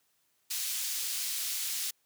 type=high-pass noise; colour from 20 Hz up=pink; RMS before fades=-34 dBFS; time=0.5-1.91 s; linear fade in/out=10 ms; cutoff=4100 Hz; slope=12 dB/octave; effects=white hiss -73 dBFS RMS until 2.05 s + high-pass 80 Hz 12 dB/octave